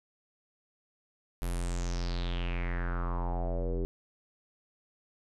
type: tone with low-pass filter sweep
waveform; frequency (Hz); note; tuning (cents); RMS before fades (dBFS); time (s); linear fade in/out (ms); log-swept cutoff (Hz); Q
square; 43.65; F1; 0; -32; 1.42-3.85; 0; 12000 to 390; 5
effects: none